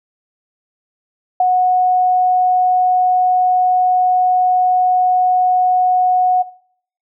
sine tone with ADSR envelope, 733 Hz, F#5, 16 cents flat, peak -8 dBFS, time 1.4-6.43 s, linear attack 4 ms, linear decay 13 ms, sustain -2 dB, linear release 17 ms, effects noise-tail reverb RT60 0.6 s tail -19 dB re dry

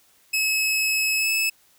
sawtooth tone with pitch glide, 2579 to 2606 Hz, E7 to E7, -39 to -20 cents, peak -17 dBFS, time 0.33-1.5 s, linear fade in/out 10 ms, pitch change +19 cents, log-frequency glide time 1.17-1.28 s, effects white hiss -59 dBFS RMS until 1.78 s

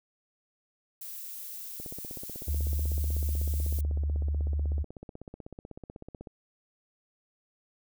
violet noise, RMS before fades -41 dBFS, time 1.01-3.81 s, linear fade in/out 5 ms
click train, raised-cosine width 2 ms, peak -29 dBFS, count 73, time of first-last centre 1.8-6.272 s, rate 16.1 Hz
sine tone, 73.42 Hz, D2, in tune, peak -26 dBFS, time 2.47-4.84 s, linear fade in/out 20 ms
effects none

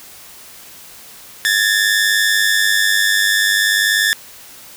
sawtooth tone pair together, 1699.6 / 1800 Hz, G#6 / A6, +40 / +39 cents, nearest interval minor second, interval 99 cents, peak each -12 dBFS, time 1.45-4.13 s, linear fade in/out 0 ms, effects white hiss -39 dBFS RMS until 4.76 s

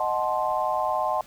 sine chord, D# diminished seventh, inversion none, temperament equal with one note detuned, 622.3 / 740 / 868.4 / 1046.5 Hz, D#5 / F#5 / A5 / C6, 0 / 0 / -23 / 0 cents, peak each -28 dBFS, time 0-1.21 s, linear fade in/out 2 ms, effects pink hiss -51 dBFS RMS until 1.26 s

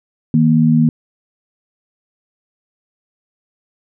sine tone pair together, 158.27 / 236.5 Hz, D#3 / A#3, +30 / +25 cents, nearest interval perfect fifth, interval 695 cents, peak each -12 / -11 dBFS, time 0.34-0.89 s, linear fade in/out 2 ms, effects none

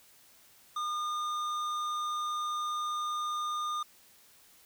sine tone with hard clipping, 1215 Hz, D#6, 42 cents flat, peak -33 dBFS, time 0.76-3.83 s, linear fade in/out 5 ms, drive 10 dB, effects white hiss -60 dBFS RMS until 4.65 s

